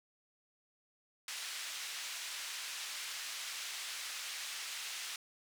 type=band-pass noise; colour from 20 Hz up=pink; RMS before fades=-43 dBFS; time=1.28-5.16 s; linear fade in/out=2 ms; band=2100 to 8400 Hz; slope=12 dB/octave; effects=none